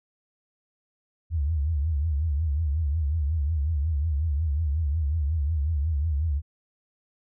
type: tone with vibrato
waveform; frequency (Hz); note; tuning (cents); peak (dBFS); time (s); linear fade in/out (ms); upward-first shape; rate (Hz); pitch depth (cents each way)
sine; 76; D#2; -40; -22; 1.3-6.42; 50; triangle; 5.5; 200
effects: none